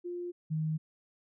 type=tone pair in turn; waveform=sine; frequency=351.9 / 156.75 Hz; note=F4 / D#3; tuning=+13 / +13 cents; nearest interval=octave + major second; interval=1400 cents; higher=first; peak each=-35 / -29 dBFS; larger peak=second; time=0.04-0.32 / 0.5-0.78 s; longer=neither; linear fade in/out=20 ms; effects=none